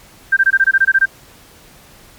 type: tone bursts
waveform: sine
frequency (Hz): 1576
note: G6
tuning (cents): +9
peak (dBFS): -7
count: 11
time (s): 0.32-1.058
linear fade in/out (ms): 10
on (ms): 48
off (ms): 21
effects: pink hiss -44 dBFS RMS until 2.18 s + MP3 96 kbps